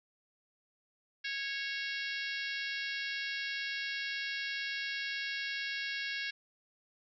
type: harmonic tone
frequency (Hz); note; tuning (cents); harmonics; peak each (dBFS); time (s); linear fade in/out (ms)
551; C#5; -11; 3 / 4 / 5 / 6 / 7 / 8 / 9 / 10; -39 / -41 / -43 / -45 / -46 / -47 / -48 / -49; 1.24-6.31; 10
effects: none